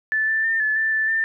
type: tone with pitch steps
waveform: sine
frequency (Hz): 1750 / 1768 / 1804 / 1729 / 1769 / 1758 / 1791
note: A6 / A6 / A6 / A6 / A6 / A6 / A6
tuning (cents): -10 / +8 / +43 / -31 / +9 / -2 / +30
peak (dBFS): -18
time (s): 0.12-1.24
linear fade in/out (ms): 0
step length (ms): 160
effects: none